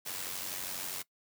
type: noise with amplitude modulation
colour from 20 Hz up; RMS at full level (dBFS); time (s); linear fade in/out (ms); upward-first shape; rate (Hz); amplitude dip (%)
white; -36; 0.05-1.03; 20; sine; 92.4; 60
effects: noise-tail reverb RT60 0.1 s tail -21 dB re dry + high-pass 80 Hz 12 dB/octave